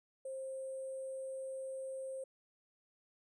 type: tone with sample-and-hold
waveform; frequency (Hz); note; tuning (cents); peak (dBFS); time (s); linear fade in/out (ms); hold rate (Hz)
sine; 529; C5; +19; -40; 0.25-2.24; 5; 8820
effects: resampled to 22050 Hz